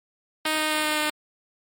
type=tone with pitch steps; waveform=5% pulse; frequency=311.1 / 309.1 / 307.2 / 305.2 / 303.3 Hz; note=D#4 / D#4 / D#4 / D#4 / D#4; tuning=0 / -11 / -22 / -33 / -44 cents; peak=-11 dBFS; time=0.45-1.1 s; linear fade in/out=5 ms; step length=130 ms; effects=MP3 64 kbps